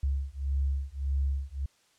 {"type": "beating tone pair", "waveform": "sine", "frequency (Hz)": [68, 69.7], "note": ["C#2", "C#2"], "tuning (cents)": [-33, 10], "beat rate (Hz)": 1.7, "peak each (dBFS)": -30, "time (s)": [0.03, 1.66], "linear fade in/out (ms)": 5, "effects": ["white hiss -66 dBFS RMS until 1.98 s", "low-pass 8000 Hz 12 dB/octave"]}